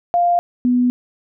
sine tone pair in turn, 698.5 / 247 Hz, F5 / B3, 0 / 0 cents, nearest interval octave + tritone, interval 1800 cents, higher first, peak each -12 / -12 dBFS, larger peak neither, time 0.14-0.39 / 0.65-0.9 s, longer neither, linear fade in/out 0 ms, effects none

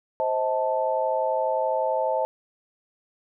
sine chord, A diminished, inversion first, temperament equal with one note detuned, 523.3 / 635 / 880 Hz, C5 / Eb5 / A5, 0 / +35 / 0 cents, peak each -26 dBFS, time 0.2-2.25 s, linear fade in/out 0 ms, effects none

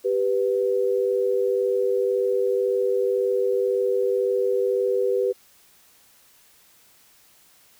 sine tone pair together, 392 / 493.9 Hz, G4 / B4, 0 / 0 cents, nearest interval major third, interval 400 cents, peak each -22 dBFS, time 0.04-5.33 s, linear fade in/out 20 ms, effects white hiss -56 dBFS RMS until 7.79 s

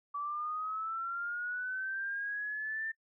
sine linear sweep, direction up, 1146 to 1793 Hz, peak -34 dBFS, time 0.14-2.92 s, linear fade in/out 10 ms, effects noise-tail reverb RT60 0.1 s tail -25 dB re dry

